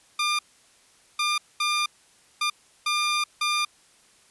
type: tone bursts at uneven times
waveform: 15% pulse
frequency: 1201 Hz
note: D6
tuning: 38 cents sharp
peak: -16 dBFS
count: 6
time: 0.19-0.39 / 1.19-1.38 / 1.6-1.86 / 2.41-2.5 / 2.86-3.24 / 3.41-3.65 s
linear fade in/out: 5 ms
effects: white hiss -58 dBFS RMS until 4.3 s + resampled to 24000 Hz